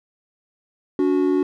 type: tone pair together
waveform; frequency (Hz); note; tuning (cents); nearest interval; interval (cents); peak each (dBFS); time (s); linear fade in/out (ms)
triangle; 286.1 / 367.4; D4 / F#4; -45 / -12; major third; 433; -17; 0.99-1.43; 2
effects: none